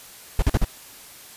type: noise bursts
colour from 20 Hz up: brown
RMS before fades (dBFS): -17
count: 4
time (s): 0.39-0.647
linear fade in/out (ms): 2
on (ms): 32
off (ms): 43
effects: white hiss -44 dBFS RMS until 1.36 s + resampled to 32000 Hz